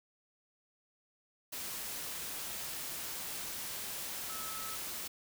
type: tone in noise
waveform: sine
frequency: 1298 Hz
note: E6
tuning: 27 cents flat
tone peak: -45 dBFS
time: 4.29-4.76 s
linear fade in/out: 10 ms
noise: white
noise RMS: -41 dBFS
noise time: 1.52-5.08 s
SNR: -7 dB
effects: none